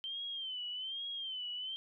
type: tone with vibrato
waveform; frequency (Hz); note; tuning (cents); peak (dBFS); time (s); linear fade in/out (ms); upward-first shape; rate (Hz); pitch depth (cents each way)
sine; 3111; G7; -14; -38; 0.04-1.76; 0; sine; 1.2; 100
effects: none